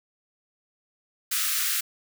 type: high-pass noise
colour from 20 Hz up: white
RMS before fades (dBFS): -26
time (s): 1.31-1.81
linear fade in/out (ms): 10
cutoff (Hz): 1200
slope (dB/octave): 96
effects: none